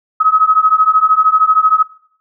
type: beating tone pair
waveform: sine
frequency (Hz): 1268 / 1281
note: D#6 / E6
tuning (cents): +32 / -50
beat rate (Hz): 13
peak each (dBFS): -11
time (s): 0.2-1.83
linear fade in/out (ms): 10
effects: noise-tail reverb RT60 0.6 s tail -19 dB re dry

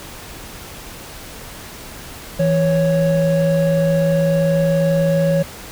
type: tone pair together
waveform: triangle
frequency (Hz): 164.68 / 554.4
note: E3 / C#5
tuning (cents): -1 / 0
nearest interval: octave + major sixth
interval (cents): 2101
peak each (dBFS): -14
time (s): 2.39-5.43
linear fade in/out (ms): 10
effects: pink hiss -35 dBFS RMS until 5.71 s

